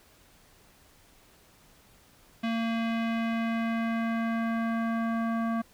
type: tone with low-pass filter sweep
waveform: square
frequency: 228.2 Hz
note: A#3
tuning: 37 cents flat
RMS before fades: -29 dBFS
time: 2.43-5.62 s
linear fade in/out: 10 ms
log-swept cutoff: 3000 to 1300 Hz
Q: 1.7
effects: pink hiss -59 dBFS RMS until 5.73 s